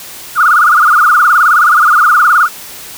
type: tone with vibrato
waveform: sine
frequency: 1318.5 Hz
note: E6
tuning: in tune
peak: -4 dBFS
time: 0.35-2.49 s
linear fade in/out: 50 ms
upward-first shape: sine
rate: 19 Hz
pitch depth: 190 cents each way
effects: white hiss -29 dBFS RMS until 2.97 s